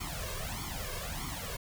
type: noise with flanger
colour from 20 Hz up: pink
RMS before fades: -38 dBFS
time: 0-1.57 s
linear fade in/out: 10 ms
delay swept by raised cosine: 0.9 to 1.88 ms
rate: 1.6 Hz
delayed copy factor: +1
effects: none